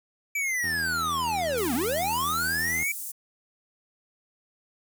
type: linear two-way sweep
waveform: square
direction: down then up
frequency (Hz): 2328 to 220.6 to 2328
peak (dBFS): -26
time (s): 0.35-2.92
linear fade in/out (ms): 5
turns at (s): 1.74
type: tone with vibrato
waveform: 15% pulse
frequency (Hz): 82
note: E2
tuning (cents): -9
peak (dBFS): -30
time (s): 0.63-2.84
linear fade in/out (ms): 10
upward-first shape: sine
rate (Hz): 9.1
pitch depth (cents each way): 34
type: high-pass noise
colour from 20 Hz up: pink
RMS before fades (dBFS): -36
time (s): 1.57-3.12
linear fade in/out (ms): 10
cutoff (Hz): 8000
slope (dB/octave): 24
effects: none